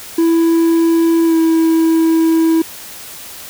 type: tone with pitch glide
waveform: triangle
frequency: 331.4 to 325.7 Hz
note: E4 to E4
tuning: +9 to -21 cents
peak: -7 dBFS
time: 0.18-2.62 s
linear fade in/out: 5 ms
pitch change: -30 cents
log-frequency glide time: 1.25-1.36 s
effects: white hiss -32 dBFS RMS until 3.49 s